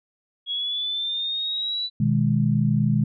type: exponential sweep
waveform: sine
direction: up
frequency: 3317 to 3970 Hz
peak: -24 dBFS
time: 0.46-1.9 s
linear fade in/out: 50 ms
type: chord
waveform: sine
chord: G# minor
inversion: first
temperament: equal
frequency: 123.47 / 155.56 / 207.7 Hz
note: B2 / D#3 / G#3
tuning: 0 / 0 / 0 cents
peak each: -22 dBFS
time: 2-3.04 s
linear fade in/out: 5 ms
effects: none